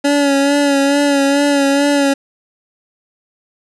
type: tone with vibrato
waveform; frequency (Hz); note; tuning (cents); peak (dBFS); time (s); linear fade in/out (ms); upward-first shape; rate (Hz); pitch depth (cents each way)
25% pulse; 282.1; C#4; +30; -7; 0.04-2.14; 10; sine; 2.3; 36
effects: resampled to 24000 Hz + 7-bit